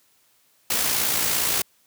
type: noise with amplitude modulation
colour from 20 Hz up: white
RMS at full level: -21 dBFS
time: 0.7-1.62 s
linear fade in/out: 5 ms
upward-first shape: sine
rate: 57.3 Hz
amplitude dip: 40%
effects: white hiss -62 dBFS RMS until 1.86 s + high-pass 60 Hz 12 dB/octave